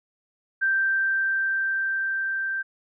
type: tone with level ramp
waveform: sine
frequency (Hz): 1568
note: G6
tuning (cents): 0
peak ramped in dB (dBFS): -19 to -25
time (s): 0.61-2.63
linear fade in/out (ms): 20
effects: none